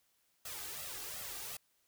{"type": "noise with flanger", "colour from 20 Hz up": "white", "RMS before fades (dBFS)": -44, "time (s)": [0.45, 1.57], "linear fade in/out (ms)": 5, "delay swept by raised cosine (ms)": [1.5, 2.6], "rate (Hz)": 2.7, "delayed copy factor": 0.75, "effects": ["white hiss -75 dBFS RMS until 1.87 s"]}